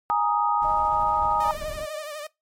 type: chord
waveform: sine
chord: Ab suspended second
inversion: none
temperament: just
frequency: 830.6 / 934.4 / 1245.9 Hz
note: Ab5 / Bb5 / Eb6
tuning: 0 / +4 / +2 cents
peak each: -24 dBFS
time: 0.1-1.51 s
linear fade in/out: 0 ms
type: noise with tremolo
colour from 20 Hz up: brown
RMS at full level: -37 dBFS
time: 0.61-1.86 s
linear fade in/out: 20 ms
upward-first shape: sine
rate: 13 Hz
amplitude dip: 25%
type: tone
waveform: sine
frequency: 620 Hz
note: D#5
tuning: 6 cents flat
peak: -33 dBFS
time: 0.64-2.04 s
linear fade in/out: 10 ms
type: tone with vibrato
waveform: sawtooth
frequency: 601 Hz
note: D5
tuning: 40 cents sharp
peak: -29 dBFS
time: 1.4-2.27 s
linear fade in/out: 5 ms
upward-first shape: triangle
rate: 12 Hz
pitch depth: 77 cents each way
effects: noise-tail reverb RT60 0.2 s tail -22 dB re dry + MP3 64 kbps